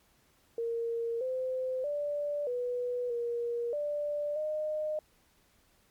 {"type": "tone with pitch steps", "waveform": "sine", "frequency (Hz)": [463.6, 515, 584, 491.2, 473.1, 588, 613], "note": ["A#4", "C5", "D5", "B4", "A#4", "D5", "D#5"], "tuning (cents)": [-10, -28, -10, -9, 26, 2, -26], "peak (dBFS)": -30, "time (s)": [0.58, 4.99], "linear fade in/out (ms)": 2, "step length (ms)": 630, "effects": ["pink hiss -67 dBFS RMS until 5.9 s", "MP3 96 kbps"]}